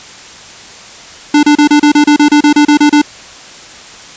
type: tone bursts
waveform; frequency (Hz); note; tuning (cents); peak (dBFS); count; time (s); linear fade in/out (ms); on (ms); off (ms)
square; 295.3; D4; +10; -4; 14; 1.34-3.017; 5; 91; 31
effects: white hiss -32 dBFS RMS until 4.16 s + resampled to 16000 Hz